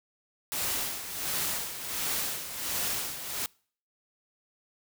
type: noise with tremolo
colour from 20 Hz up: white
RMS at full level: -30 dBFS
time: 0.52-3.46 s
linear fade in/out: 0 ms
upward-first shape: sine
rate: 1.4 Hz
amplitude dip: 65%
effects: noise-tail reverb RT60 0.5 s tail -26 dB re dry